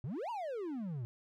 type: exponential two-way sweep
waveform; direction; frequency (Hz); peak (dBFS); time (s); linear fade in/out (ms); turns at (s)
triangle; up then down; 111.1 to 987.8 to 111.1; -35; 0.04-1.05; 0; 0.3
effects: none